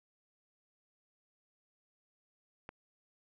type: click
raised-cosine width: 0.5 ms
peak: -29 dBFS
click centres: 2.691 s
effects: none